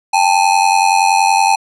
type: ring-modulated tone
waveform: square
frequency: 840 Hz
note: G#5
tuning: 19 cents sharp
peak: -7 dBFS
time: 0.13-1.56 s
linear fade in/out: 10 ms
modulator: 45.3 Hz
effects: resampled to 24000 Hz + 8-bit